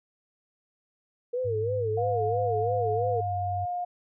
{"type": "tone with vibrato", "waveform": "sine", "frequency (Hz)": 469.7, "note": "A#4", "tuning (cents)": 13, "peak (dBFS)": -26, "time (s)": [1.33, 3.21], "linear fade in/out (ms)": 10, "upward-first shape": "sine", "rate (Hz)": 3, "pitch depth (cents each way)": 150}
{"type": "tone with pitch glide", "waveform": "sine", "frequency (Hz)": [103.83, 95.21], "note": ["G#2", "G2"], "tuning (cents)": [0, -50], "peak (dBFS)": -31, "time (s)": [1.44, 3.66], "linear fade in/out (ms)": 20, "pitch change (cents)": -150, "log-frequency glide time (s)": [3.16, 3.34]}
{"type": "tone", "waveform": "sine", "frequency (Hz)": 711, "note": "F5", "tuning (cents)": 31, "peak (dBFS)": -28, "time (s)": [1.97, 3.85], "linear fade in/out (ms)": 10}
{"effects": []}